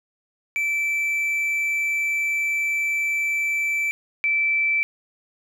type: tone pair in turn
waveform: triangle / sine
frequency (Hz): 2325 / 2325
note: D7 / D7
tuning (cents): -18 / -18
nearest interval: unison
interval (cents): 0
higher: neither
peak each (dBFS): -19 / -18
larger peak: second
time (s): 0.56-3.91 / 4.24-4.83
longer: first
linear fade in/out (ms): 0
effects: none